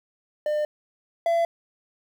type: tone pair in turn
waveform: triangle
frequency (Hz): 601 / 674.6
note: D5 / E5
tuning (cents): +40 / +40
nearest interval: major second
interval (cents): 200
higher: second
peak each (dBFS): -20 / -17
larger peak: second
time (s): 0.46-0.65 / 1.26-1.45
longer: neither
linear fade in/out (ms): 2
effects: 9-bit